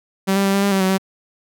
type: tone with pitch steps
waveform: sawtooth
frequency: 193 / 197.2 / 195.4 / 197.9 / 200.4 / 193.2 / 188.2 / 191.5 Hz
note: G3 / G3 / G3 / G3 / G3 / G3 / F#3 / G3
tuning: -27 / +11 / -5 / +17 / +38 / -25 / +30 / -40 cents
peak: -11 dBFS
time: 0.27-0.982 s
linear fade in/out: 20 ms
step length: 89 ms
effects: none